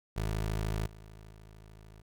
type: tone with level steps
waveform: 20% pulse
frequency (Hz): 53.4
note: G#1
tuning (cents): +49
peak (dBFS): -26 / -44 / -46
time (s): 0.16-2.02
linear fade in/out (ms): 10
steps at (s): 0.86 / 1.31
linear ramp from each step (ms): 5
effects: none